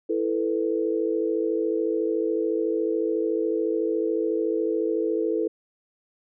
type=chord; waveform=sine; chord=E suspended fourth; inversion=none; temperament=equal; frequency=329.6 / 440 / 493.9 Hz; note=E4 / A4 / B4; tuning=0 / 0 / 0 cents; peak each=-26 / -25 / -29 dBFS; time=0.09-5.48 s; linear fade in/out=10 ms; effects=none